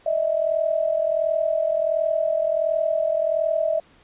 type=tone pair together; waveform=sine; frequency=612 / 653.4 Hz; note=D#5 / E5; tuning=-29 / -15 cents; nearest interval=minor second; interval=114 cents; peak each=-23 / -21 dBFS; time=0.06-3.8 s; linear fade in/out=5 ms; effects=pink hiss -55 dBFS RMS until 4.03 s + resampled to 8000 Hz